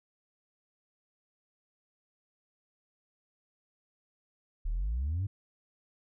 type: exponential sweep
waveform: sine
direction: up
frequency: 35.2 to 103.83 Hz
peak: -27 dBFS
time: 4.65-5.27 s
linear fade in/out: 10 ms
effects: tanh soft clip ceiling -27 dBFS